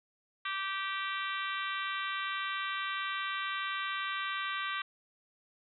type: harmonic tone with a mistuned harmonic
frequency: 389.2 Hz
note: G4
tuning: 12 cents flat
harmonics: 3 / 4 / 5 / 6 / 7 / 8 / 9 / 10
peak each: -37 / -39 / -41 / -43 / -44 / -45 / -46 / -47 dBFS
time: 0.45-4.82 s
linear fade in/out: 5 ms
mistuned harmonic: 10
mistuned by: -23 cents
effects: none